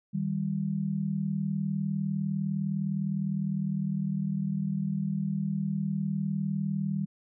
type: tone pair together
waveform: sine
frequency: 156.21 / 196 Hz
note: D#3 / G3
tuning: +7 / 0 cents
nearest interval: major third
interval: 393 cents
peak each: -31 / -29 dBFS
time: 0.13-7.06 s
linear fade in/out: 20 ms
effects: none